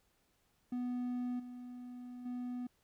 triangle tone with level steps, 246.9 Hz, B3, in tune, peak -33 / -43 / -36 dBFS, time 0.72-2.67 s, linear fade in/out 5 ms, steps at 1.39 / 2.25 s, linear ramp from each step 10 ms, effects pink hiss -75 dBFS RMS until 2.83 s

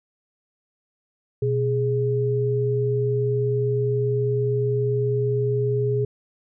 sine tone pair together, 123.47 / 415.3 Hz, B2 / G#4, 0 / 0 cents, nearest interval octave + major sixth, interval 2100 cents, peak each -22 dBFS, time 1.42-6.05 s, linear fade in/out 5 ms, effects none

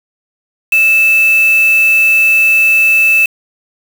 sine tone with quantisation, 2630 Hz, E7, 5 cents flat, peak -6 dBFS, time 0.72-3.26 s, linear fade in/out 5 ms, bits 3, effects none

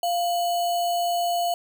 sine tone with sample-and-hold, 696 Hz, F5, 6 cents flat, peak -21 dBFS, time 0.03-1.54 s, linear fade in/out 2 ms, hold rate 3675 Hz, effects none

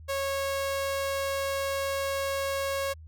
sawtooth tone, 549 Hz, C#5, 17 cents flat, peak -24 dBFS, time 0.08-2.94 s, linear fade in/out 20 ms, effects added 79 Hz sine -44 dBFS peak until 3.07 s

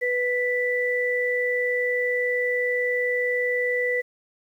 sine tone pair together, 493.9 / 1975.5 Hz, B4 / B6, 0 / 0 cents, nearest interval 2 octaves, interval 2400 cents, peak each -24 dBFS, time 0.01-4.02 s, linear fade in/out 20 ms, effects 9-bit

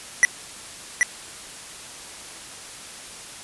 square tone with echo, 1961 Hz, B6, 13 cents flat, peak -11 dBFS, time 0.23-0.25 s, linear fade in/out 0 ms, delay 780 ms, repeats 1, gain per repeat -4 dB, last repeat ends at 1.03 s, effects white hiss -39 dBFS RMS until 3.43 s + resampled to 24000 Hz

